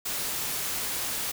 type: noise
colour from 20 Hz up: white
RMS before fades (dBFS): -31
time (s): 0.05-1.32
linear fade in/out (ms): 10
effects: none